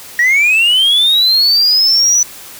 sine linear sweep, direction up, 1873 to 5980 Hz, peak -5 dBFS, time 0.19-2.23 s, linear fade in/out 2 ms, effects tanh soft clip ceiling -6 dBFS + white hiss -33 dBFS RMS until 2.59 s

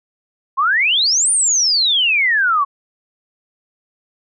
sine exponential two-way sweep, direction up then down, 1028 to 9397 to 1087 Hz, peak -12 dBFS, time 0.57-2.65 s, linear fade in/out 20 ms, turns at 1.31 s, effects none

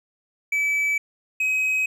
triangle tone pair in turn, 2300 / 2535 Hz, D7 / D#7, -37 / +32 cents, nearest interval major second, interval 169 cents, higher second, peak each -18 dBFS, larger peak neither, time 0.52-0.98 / 1.4-1.86 s, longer neither, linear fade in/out 5 ms, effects none

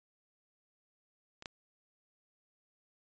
clicks, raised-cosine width 0.2 ms, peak -30 / -22 dBFS, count 2, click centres 1.424 / 1.458 s, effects resampled to 16000 Hz

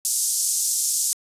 white band-pass noise, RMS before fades -23 dBFS, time 0.05-1.13 s, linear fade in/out 0 ms, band 5900 to 9900 Hz, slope 24 dB/octave, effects resampled to 32000 Hz

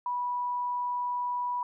sine tone, 980 Hz, B5, 14 cents flat, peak -28 dBFS, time 0.06-1.63 s, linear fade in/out 2 ms, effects none

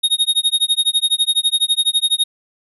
square tone with tremolo, 3729 Hz, A#7, in tune, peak -11 dBFS, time 0.03-2.24 s, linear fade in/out 10 ms, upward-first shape sine, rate 12 Hz, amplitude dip 100%, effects resampled to 32000 Hz

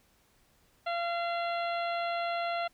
harmonic tone with a mistuned harmonic, 686 Hz, F5, 31 cents flat, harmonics 1 / 2 / 3 / 4 / 5 / 6, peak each -31 / -37 / -41 / -43 / -45 / -47 dBFS, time 0.86-2.68 s, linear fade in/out 10 ms, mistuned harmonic 5, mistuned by -26 cents, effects pink hiss -67 dBFS RMS until 2.73 s

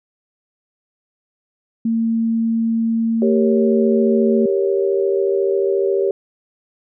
sine tone, 227.3 Hz, A#3, 43 cents flat, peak -15 dBFS, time 1.85-4.46 s, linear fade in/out 5 ms
sine chord, G diminished, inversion none, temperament equal, 392 / 466.2 / 554.4 Hz, G4 / Bb4 / Db5, 0 / 0 / 0 cents, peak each -16 / -22 / -22 dBFS, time 3.22-6.11 s, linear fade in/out 2 ms
effects none

